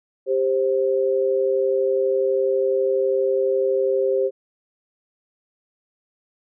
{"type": "tone pair together", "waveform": "sine", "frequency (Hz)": [394.6, 526.7], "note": ["G4", "C5"], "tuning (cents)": [11, 11], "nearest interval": "perfect fourth", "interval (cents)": 500, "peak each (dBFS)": -20, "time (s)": [0.26, 4.31], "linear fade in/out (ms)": 50, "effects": []}